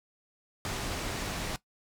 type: low-pass noise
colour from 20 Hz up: pink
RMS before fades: -35 dBFS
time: 0.65-1.56 s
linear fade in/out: 0 ms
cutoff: 8400 Hz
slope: 12 dB/octave
effects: noise-tail reverb RT60 0.1 s tail -17 dB re dry